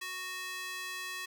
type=tone with high-pass filter; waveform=square; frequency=370 Hz; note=F#4; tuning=in tune; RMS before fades=-40 dBFS; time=0.01-1.26 s; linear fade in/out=10 ms; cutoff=1800 Hz; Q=1.3; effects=none